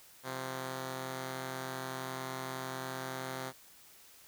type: tone pair together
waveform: 5% pulse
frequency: 130.81 / 174.33 Hz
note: C3 / F3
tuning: 0 / -3 cents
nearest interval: perfect fourth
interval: 497 cents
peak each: -27 / -37 dBFS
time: 0.23-3.53 s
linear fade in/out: 50 ms
effects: white hiss -58 dBFS RMS until 4.27 s